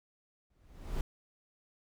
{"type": "noise with exponential growth", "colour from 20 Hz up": "brown", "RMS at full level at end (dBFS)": -32, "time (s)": [0.5, 1.01], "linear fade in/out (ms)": 2, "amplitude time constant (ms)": 110, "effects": []}